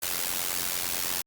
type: noise with amplitude modulation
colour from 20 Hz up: white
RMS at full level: -26 dBFS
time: 0.02-1.22 s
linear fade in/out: 10 ms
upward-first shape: sine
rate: 88.8 Hz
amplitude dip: 85%
effects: Opus 48 kbps